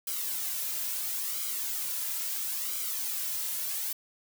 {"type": "noise with flanger", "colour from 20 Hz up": "blue", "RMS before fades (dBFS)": -33, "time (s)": [0.07, 3.93], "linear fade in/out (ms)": 5, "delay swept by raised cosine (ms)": [1.1, 2.7], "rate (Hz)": 0.74, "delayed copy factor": -0.65, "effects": []}